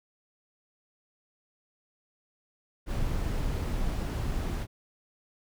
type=noise; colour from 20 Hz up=brown; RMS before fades=-30 dBFS; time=2.86-4.67 s; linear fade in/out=50 ms; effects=none